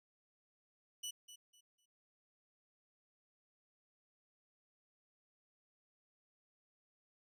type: tone with echo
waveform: 20% pulse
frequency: 2960 Hz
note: F#7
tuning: in tune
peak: -36 dBFS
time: 1.03-1.11 s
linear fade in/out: 10 ms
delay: 250 ms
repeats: 3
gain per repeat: -12 dB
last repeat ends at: 1.86 s
effects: none